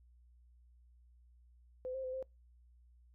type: tone with pitch steps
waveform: sine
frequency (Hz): 510 / 528 / 513 / 524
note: C5 / C5 / C5 / C5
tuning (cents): -44 / +16 / -34 / +2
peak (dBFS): -38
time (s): 1.85-2.226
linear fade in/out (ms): 0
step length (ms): 94
effects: noise-tail reverb RT60 0.2 s tail -24 dB re dry + added 60 Hz sine -61 dBFS peak until 3.14 s